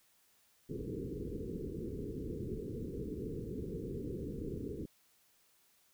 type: low-pass noise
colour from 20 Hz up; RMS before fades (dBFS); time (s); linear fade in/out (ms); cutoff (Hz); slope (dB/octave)
white; -41; 0.69-4.86; 10; 470; 96
effects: white hiss -70 dBFS RMS until 5.93 s